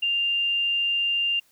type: tone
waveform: sine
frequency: 2794 Hz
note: F7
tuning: in tune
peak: -21 dBFS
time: 0.02-1.4 s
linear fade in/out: 10 ms
effects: white hiss -62 dBFS RMS until 1.51 s